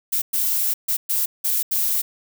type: noise bursts at uneven times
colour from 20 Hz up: violet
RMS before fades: -21 dBFS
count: 6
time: 0.12-0.22 / 0.33-0.74 / 0.88-0.97 / 1.09-1.26 / 1.44-1.63 / 1.71-2.02 s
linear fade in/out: 10 ms
effects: none